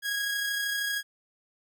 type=tone with amplitude modulation; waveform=sawtooth; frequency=1648 Hz; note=G#6; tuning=14 cents flat; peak=-23 dBFS; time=0.02-1.03 s; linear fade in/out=50 ms; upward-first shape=sine; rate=32.9 Hz; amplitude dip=30%; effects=none